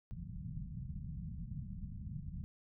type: low-pass noise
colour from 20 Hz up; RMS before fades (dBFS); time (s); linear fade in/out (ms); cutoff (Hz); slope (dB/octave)
white; -44; 0.11-2.44; 0; 190; 48
effects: none